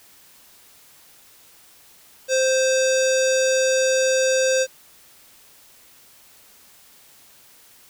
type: tone with low-pass filter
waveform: square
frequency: 523 Hz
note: C5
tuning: 1 cent flat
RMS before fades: -19 dBFS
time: 2.28-4.67 s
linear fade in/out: 50 ms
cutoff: 6600 Hz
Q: 3.6
effects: white hiss -51 dBFS RMS until 7.89 s